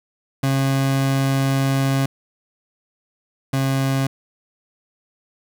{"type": "tone pair in turn", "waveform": "30% pulse", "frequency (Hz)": [135.6, 134.98], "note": ["C#3", "C#3"], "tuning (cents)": [-38, -46], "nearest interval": "unison", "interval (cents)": 8, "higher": "first", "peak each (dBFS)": [-14, -15], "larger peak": "first", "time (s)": [[0.43, 2.06], [3.53, 4.07]], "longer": "first", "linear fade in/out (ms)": 5, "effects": []}